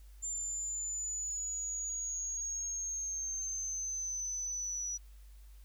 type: linear sweep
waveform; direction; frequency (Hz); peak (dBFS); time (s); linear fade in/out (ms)
sine; down; 7220 to 5860; -35; 0.22-4.98; 20
effects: added 50 Hz sine -51 dBFS peak until 5.64 s + white hiss -68 dBFS RMS until 5.64 s